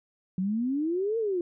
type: exponential two-way sweep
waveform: sine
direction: up then down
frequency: 180 to 466.2 to 339.3 Hz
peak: -25 dBFS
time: 0.38-1.41 s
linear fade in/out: 2 ms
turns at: 1.18 s
effects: none